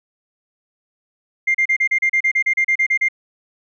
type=tone bursts; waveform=sine; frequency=2100 Hz; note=C7; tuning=6 cents sharp; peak=-12 dBFS; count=15; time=1.47-3.086 s; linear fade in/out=10 ms; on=76 ms; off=34 ms; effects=tanh soft clip ceiling -9 dBFS